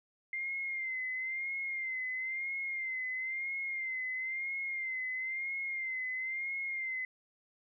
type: tone with vibrato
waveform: sine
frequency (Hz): 2093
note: C7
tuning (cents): 0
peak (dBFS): -34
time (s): 0.33-7.05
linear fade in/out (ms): 2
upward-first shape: sine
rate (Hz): 1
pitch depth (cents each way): 57
effects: none